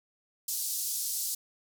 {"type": "band-pass noise", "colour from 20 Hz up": "white", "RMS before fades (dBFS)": -33, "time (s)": [0.48, 1.35], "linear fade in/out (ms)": 5, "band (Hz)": [4700, 15000], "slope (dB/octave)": 24, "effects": []}